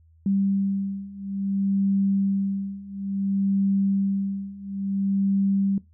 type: beating tone pair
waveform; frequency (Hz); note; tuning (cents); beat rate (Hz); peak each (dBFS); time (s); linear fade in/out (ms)
sine; 196 / 196.58; G3 / G3; 0 / +5; 0.58; -26 / -24; 0.26-5.78; 2
effects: noise-tail reverb RT60 0.2 s tail -20 dB re dry + added 81 Hz sine -53 dBFS peak until 5.93 s